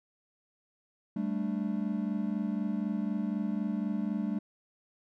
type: chord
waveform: triangle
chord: G suspended second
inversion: none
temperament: equal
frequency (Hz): 196 / 220 / 293.7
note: G3 / A3 / D4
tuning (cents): 0 / 0 / 0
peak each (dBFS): -31 / -31 / -35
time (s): 1.16-4.39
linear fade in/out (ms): 5
effects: none